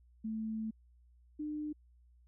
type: tone pair in turn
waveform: sine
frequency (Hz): 220 / 301.2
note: A3 / D4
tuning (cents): 0 / +44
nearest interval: perfect fourth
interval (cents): 544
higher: second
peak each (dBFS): -35 / -36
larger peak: first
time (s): 0.24-0.71 / 1.39-1.73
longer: first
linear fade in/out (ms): 10
effects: added 60 Hz sine -61 dBFS peak until 2.27 s